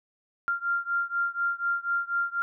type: beating tone pair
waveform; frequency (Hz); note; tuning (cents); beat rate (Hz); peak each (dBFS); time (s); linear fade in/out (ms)
sine; 1389 / 1393.1; F6 / F6; -10 / -5; 4.1; -28 / -29; 0.48-2.42; 0
effects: none